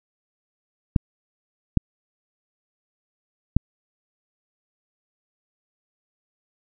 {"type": "clicks", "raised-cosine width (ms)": 5, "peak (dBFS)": -3, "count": 3, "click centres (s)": [0.962, 1.773, 3.566], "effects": []}